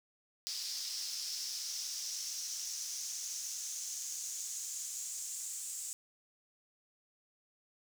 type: noise with high-pass filter sweep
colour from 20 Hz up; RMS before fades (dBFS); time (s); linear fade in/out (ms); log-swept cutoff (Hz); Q
brown; -41; 0.47-5.93; 0; 5000 to 7500; 4.4
effects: none